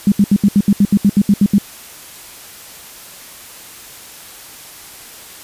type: tone bursts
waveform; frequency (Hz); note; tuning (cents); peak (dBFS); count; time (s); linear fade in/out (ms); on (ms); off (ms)
sine; 201.6; G3; +49; -6; 13; 0.07-1.583; 2; 49; 73
effects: white hiss -36 dBFS RMS until 5.43 s + resampled to 32000 Hz